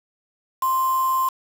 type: tone with quantisation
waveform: sine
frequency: 1046.5 Hz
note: C6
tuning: in tune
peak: -18 dBFS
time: 0.62-1.29 s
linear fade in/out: 5 ms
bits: 5
effects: none